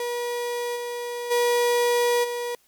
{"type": "tone with level steps", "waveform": "35% pulse", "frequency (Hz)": 481.6, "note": "B4", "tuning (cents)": -44, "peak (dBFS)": [-24, -27, -17, -25], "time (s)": [0, 2.55], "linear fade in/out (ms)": 2, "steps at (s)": [0.75, 1.3, 2.23], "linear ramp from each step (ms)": 20, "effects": ["white hiss -62 dBFS RMS until 2.67 s", "MP3 96 kbps"]}